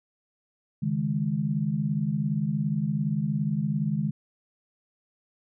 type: chord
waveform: sine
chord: C# suspended second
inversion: none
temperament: just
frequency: 138.59 / 155.92 / 207.9 Hz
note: C#3 / D#3 / G#3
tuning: 0 / +4 / +2 cents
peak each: -31 / -27 / -28 dBFS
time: 0.82-4.11 s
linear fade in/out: 10 ms
effects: none